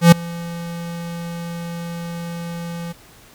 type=tone with ADSR envelope; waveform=square; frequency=170 Hz; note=F3; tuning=46 cents flat; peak=-3 dBFS; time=0.01-2.93 s; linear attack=110 ms; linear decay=6 ms; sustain=-24 dB; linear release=17 ms; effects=pink hiss -47 dBFS RMS until 3.34 s